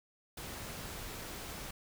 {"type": "noise", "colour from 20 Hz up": "pink", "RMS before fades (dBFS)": -44, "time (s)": [0.37, 1.71], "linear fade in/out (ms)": 5, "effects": []}